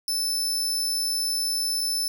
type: tone with dropouts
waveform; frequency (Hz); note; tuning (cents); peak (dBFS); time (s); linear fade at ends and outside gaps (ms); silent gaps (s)
sawtooth; 5274; E8; 0; -21; 0.08-2.08; 1; 1.809-1.812
effects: none